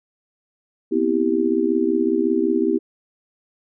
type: chord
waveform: sine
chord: C major seventh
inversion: third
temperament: just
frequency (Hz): 245.3 / 261.6 / 327 / 392.4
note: B3 / C4 / E4 / G4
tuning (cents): -12 / 0 / -14 / +2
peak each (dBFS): -24 / -25 / -20 / -21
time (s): 0.91-2.79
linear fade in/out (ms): 20
effects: none